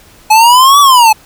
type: exponential two-way sweep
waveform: square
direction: up then down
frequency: 850 to 1162 to 850 Hz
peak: -3 dBFS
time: 0.3-1.13 s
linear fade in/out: 10 ms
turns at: 0.8 s
effects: pink hiss -41 dBFS RMS until 1.25 s